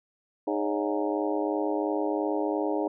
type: harmonic tone with a mistuned harmonic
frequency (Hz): 102.9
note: G#2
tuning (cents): -16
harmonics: 3 / 4 / 5 / 6 / 7 / 8 / 9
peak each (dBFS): -29 / -31 / -33 / -35 / -36 / -37 / -38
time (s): 0.47-2.88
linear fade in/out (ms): 5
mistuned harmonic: 5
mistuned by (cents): +110
effects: none